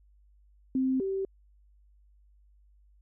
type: tone pair in turn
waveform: sine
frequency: 261.6 / 386.6 Hz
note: C4 / G4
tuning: 0 / -24 cents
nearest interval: perfect fifth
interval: 676 cents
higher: second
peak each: -24 / -28 dBFS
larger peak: first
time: 0.75-1 / 1-1.25 s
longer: neither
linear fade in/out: 2 ms
effects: added 50 Hz sine -58 dBFS peak until 3.01 s